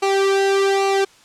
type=tone with flanger; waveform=sawtooth; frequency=391.8 Hz; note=G4; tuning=1 cent flat; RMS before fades=-17 dBFS; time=0.02-1.05 s; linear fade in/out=10 ms; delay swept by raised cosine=0.58 to 1.68 ms; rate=1.2 Hz; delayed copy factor=-0.85; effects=white hiss -50 dBFS RMS until 1.24 s + low-pass 7000 Hz 12 dB/octave